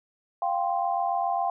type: chord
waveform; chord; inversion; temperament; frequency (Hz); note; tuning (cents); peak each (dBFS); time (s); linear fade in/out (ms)
sine; F suspended second; none; just; 698.5 / 785.8 / 1047.7; F5 / G5 / C6; 0 / +4 / +2; -27 / -27 / -32; 0.42-1.5; 2
effects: none